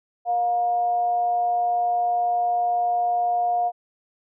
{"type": "tone with frequency modulation", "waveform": "sine", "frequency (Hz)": 711, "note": "F5", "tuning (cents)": 31, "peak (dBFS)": -19, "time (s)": [0.25, 3.72], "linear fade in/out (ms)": 50, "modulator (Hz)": 236, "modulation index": 0.21, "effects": []}